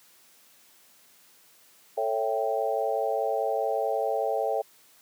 sine chord, A dominant seventh, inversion none, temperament equal with one note detuned, 443.3 / 554.4 / 659.3 / 784 Hz, A4 / C#5 / E5 / G5, +13 / 0 / 0 / 0 cents, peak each -30 dBFS, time 1.97-4.62 s, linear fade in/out 10 ms, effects white hiss -58 dBFS RMS until 5.01 s + high-pass 150 Hz 12 dB/octave

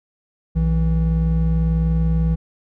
triangle tone pair together, 60.87 / 162.5 Hz, B1 / E3, -24 / -24 cents, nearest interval octave + perfect fourth, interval 1700 cents, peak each -16 dBFS, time 0.55-2.36 s, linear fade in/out 20 ms, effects none

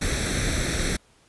pink noise with comb filter, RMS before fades -25 dBFS, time 0.01-0.97 s, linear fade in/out 10 ms, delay 0.51 ms, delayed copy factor +0.7, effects pink hiss -59 dBFS RMS until 1.28 s + resampled to 24000 Hz

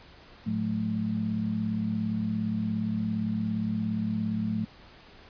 sine tone cluster, 108.3 / 180.6 / 217.9 Hz, A2 / F#3 / A3, -27 / -42 / -17 cents, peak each -34 / -33 / -28 dBFS, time 0.46-4.65 s, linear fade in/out 10 ms, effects pink hiss -52 dBFS RMS until 5.29 s + resampled to 11025 Hz

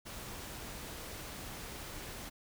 pink noise, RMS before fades -45 dBFS, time 0.05-2.3 s, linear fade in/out 20 ms, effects none

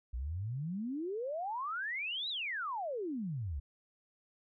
sine exponential two-way sweep, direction up then down, 56.3 to 4011 to 63.4 Hz, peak -35 dBFS, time 0.13-3.6 s, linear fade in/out 10 ms, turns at 2.29 s, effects none

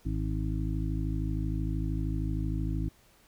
harmonic tone, 53 Hz, G#1, 36 cents sharp, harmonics 1 / 2 / 3 / 5 / 6, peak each -31 / -34 / -36 / -38 / -39 dBFS, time 0.05-2.89 s, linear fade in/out 10 ms, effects pink hiss -62 dBFS RMS until 3.27 s

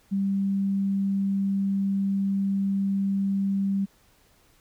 sine tone, 196.3 Hz, G3, 3 cents sharp, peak -22 dBFS, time 0.11-3.86 s, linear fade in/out 20 ms, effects pink hiss -61 dBFS RMS until 4.6 s

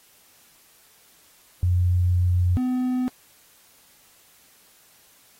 sine / triangle tone pair in turn, 89.3 / 252.6 Hz, F2 / B3, +39 / +39 cents, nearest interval octave + tritone, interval 1800 cents, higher second, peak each -17 / -19 dBFS, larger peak first, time 1.63-2.57 / 2.57-3.08 s, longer first, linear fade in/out 0 ms, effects white hiss -56 dBFS RMS until 5.39 s + AAC 48 kbps

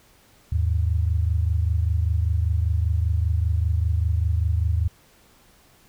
sine tone pair together, 78.7 / 103.8 Hz, D#2 / G#2, +20 / 0 cents, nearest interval perfect fourth, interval 480 cents, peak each -20 / -24 dBFS, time 0.52-4.88 s, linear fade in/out 5 ms, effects pink hiss -56 dBFS RMS until 5.88 s

